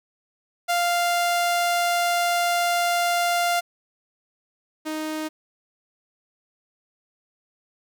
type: tone pair in turn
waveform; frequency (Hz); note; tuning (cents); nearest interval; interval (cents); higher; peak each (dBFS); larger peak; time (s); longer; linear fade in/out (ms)
sawtooth; 697 / 311; F5 / D#4; -4 / -1; octave + major second; 1397; first; -16 / -23; first; 0.68-3.61 / 4.85-5.29; first; 20
effects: none